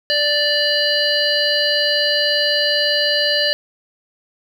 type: harmonic tone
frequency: 587.3 Hz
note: D5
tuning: in tune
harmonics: 1 / 3 / 5 / 7 / 8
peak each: -21 / -21 / -21 / -21 / -21 dBFS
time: 0.1-3.53 s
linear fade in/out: 0 ms
effects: 7-bit